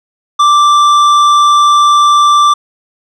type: tone with tanh clipping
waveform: sine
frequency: 1174.7 Hz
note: D6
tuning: in tune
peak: -6 dBFS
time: 0.39-2.54 s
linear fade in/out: 10 ms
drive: 11 dB
effects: none